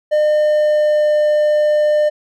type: tone with pitch glide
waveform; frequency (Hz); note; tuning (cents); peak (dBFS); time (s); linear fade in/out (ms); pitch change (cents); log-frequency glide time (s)
triangle; 605 to 601.2; D#5 to D5; -49 to +40; -9; 0.11-2.1; 20; -11; 0.38-1.18
effects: none